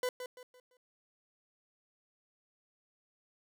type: tone with echo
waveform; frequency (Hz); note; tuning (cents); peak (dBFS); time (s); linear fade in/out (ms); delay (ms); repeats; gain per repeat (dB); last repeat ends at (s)
40% pulse; 501; B4; +25; -30; 0.03-0.09; 2; 170; 4; -9; 0.77
effects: none